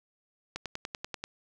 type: click train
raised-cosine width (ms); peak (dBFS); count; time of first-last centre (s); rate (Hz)
0.2; -18; 8; 0.56-1.24; 10.3
effects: none